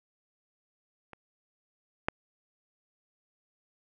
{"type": "clicks", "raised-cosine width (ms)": 0.5, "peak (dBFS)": [-30, -11], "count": 2, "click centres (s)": [1.133, 2.085], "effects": []}